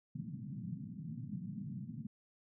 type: band-pass noise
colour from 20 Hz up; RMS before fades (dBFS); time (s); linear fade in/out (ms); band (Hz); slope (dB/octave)
pink; -44; 0.15-2.07; 5; 120 to 230; 48
effects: none